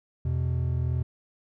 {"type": "tone pair together", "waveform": "triangle", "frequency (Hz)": [83.96, 125.8], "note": ["E2", "B2"], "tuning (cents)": [32, 32], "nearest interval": "perfect fifth", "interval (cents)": 700, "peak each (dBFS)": -25, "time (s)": [0.25, 1.03], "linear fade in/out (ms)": 5, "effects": []}